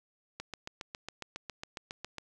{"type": "click train", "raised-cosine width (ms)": 0.2, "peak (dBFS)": -22, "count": 14, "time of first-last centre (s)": [0.4, 2.183], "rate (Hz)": 7.29, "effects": []}